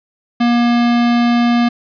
square tone, 238.2 Hz, A#3, 38 cents sharp, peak -11 dBFS, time 0.4-1.69 s, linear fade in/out 10 ms, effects resampled to 11025 Hz + 7-bit

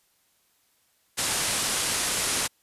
white low-pass noise, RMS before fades -27 dBFS, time 1.17-2.48 s, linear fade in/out 20 ms, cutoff 11000 Hz, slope 48 dB/octave, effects white hiss -67 dBFS RMS until 2.62 s + resampled to 32000 Hz

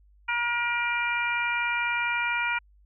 harmonic tone, 475.7 Hz, A#4, 35 cents sharp, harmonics 2 / 3 / 4 / 5 / 6, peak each -31 / -29 / -35 / -28 / -40 dBFS, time 0.28-2.59 s, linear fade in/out 10 ms, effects added 50 Hz sine -55 dBFS peak until 2.85 s

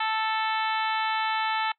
harmonic tone, 440 Hz, A4, in tune, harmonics 2 / 3 / 4 / 5 / 6 / 7 / 8 / 9, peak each -27 / -31 / -33 / -35 / -37 / -38 / -39 / -40 dBFS, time 0-1.72 s, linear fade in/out 5 ms, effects noise-tail reverb RT60 0.1 s tail -22 dB re dry

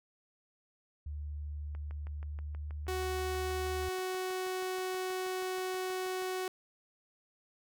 sine tone with pitch glide, 73.9 to 75.5 Hz, D2 to D2, +11 to +48 cents, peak -37 dBFS, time 1.06-3.89 s, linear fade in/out 5 ms, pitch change +37 cents, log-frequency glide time 2.11-3.7 s
click train, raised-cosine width 0.5 ms, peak -37 dBFS, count 29, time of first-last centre 1.75-6.223 s, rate 6.26 Hz
sawtooth tone, 371.5 Hz, F#4, 7 cents sharp, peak -30 dBFS, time 2.88-6.48 s, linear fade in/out 2 ms
effects none

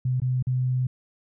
sine tone with dropouts, 127.4 Hz, C3, 46 cents flat, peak -21 dBFS, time 0.05-0.87 s, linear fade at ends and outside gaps 5 ms, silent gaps 0.201-0.218 / 0.426-0.469 s, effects none

